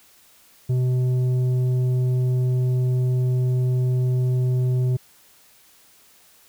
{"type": "tone with tanh clipping", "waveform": "sine", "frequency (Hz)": 126.6, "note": "B2", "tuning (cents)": 43, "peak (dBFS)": -19, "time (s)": [0.69, 4.97], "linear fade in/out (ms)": 10, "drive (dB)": 7, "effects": ["white hiss -54 dBFS RMS until 6.48 s"]}